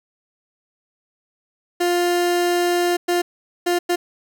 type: tone bursts at uneven times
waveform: 30% pulse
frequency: 351.1 Hz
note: F4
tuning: 9 cents sharp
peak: -14 dBFS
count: 4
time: 1.8-2.97 / 3.08-3.22 / 3.66-3.79 / 3.89-3.96 s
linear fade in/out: 10 ms
effects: none